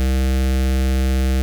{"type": "tone with notch filter", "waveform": "square", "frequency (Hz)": 65.41, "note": "C2", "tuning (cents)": 0, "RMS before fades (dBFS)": -17, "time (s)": [0, 1.42], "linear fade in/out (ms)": 0, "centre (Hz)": 990, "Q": 1.4, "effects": []}